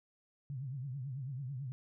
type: tone with vibrato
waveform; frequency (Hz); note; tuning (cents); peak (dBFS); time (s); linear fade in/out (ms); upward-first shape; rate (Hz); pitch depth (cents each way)
sine; 133.1; C3; +30; -38; 0.5-1.72; 0; triangle; 9.1; 180
effects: none